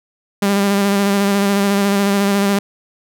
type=tone with vibrato; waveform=sawtooth; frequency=199.7 Hz; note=G3; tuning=32 cents sharp; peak=-9 dBFS; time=0.42-2.59 s; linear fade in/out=5 ms; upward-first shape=square; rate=14 Hz; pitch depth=20 cents each way; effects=none